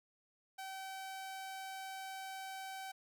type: tone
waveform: sawtooth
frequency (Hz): 768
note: G5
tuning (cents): -36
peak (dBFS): -40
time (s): 0.58-2.92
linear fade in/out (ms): 10
effects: none